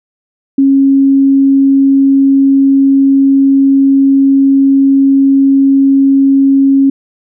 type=tone; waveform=sine; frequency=273.1 Hz; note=C#4; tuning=26 cents flat; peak=-4 dBFS; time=0.58-6.9 s; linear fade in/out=5 ms; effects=none